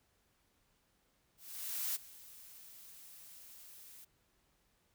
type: noise with ADSR envelope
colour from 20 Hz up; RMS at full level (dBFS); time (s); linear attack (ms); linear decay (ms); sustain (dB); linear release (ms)
blue; -36; 1.37-4.05; 580; 21; -19; 11
effects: pink hiss -75 dBFS RMS until 4.94 s